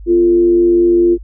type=tone with frequency modulation; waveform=sine; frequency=346.5 Hz; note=F4; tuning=14 cents flat; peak=-7 dBFS; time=0.06-1.18 s; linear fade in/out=50 ms; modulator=95.4 Hz; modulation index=0.3; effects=added 50 Hz sine -29 dBFS peak until 1.23 s